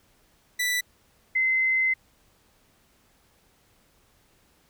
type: tone pair in turn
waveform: sawtooth / sine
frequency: 1975.5 / 2059 Hz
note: B6 / C7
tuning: 0 / -28 cents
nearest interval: minor second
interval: 72 cents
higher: second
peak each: -20 dBFS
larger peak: neither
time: 0.59-0.81 / 1.35-1.94 s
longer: second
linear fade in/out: 10 ms
effects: pink hiss -63 dBFS RMS until 4.69 s